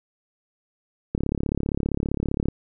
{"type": "click train", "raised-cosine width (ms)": 3, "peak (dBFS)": -11, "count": 48, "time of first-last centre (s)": [1.15, 2.485], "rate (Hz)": 35.2, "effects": []}